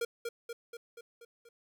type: tone with echo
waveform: square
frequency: 468.2 Hz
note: A#4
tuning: 8 cents sharp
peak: -31 dBFS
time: 0.01-0.05 s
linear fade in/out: 5 ms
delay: 240 ms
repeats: 6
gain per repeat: -4 dB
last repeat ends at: 1.49 s
effects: 12-bit